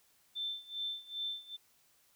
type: tone with tremolo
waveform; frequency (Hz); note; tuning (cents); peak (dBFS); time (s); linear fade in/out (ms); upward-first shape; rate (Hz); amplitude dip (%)
sine; 3548; A7; +14; -34; 0.35-1.57; 20; sine; 2.5; 90
effects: white hiss -69 dBFS RMS until 2.15 s